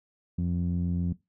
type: tone with low-pass filter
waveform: sawtooth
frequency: 87.31 Hz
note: F2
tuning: in tune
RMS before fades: -28 dBFS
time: 0.38-1.13 s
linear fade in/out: 5 ms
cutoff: 200 Hz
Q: 3.8
effects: noise-tail reverb RT60 0.2 s tail -19 dB re dry